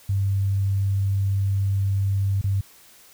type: tone with dropouts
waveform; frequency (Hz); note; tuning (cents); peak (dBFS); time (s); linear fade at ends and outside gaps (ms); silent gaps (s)
sine; 98.2; G2; +4; -19; 0.09-2.61; 5; 2.414-2.44
effects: white hiss -51 dBFS RMS until 3.13 s